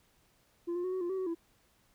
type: tone with pitch steps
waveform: sine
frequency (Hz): 344.1 / 353 / 368.9 / 373.9 / 348.3 / 380.9 / 374.5 / 334.5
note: F4 / F4 / F#4 / F#4 / F4 / G4 / F#4 / E4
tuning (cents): -26 / +19 / -5 / +18 / -5 / -50 / +21 / +25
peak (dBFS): -29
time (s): 0.67-1.35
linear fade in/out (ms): 20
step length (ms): 85
effects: tanh soft clip ceiling -31 dBFS + pink hiss -69 dBFS RMS until 1.94 s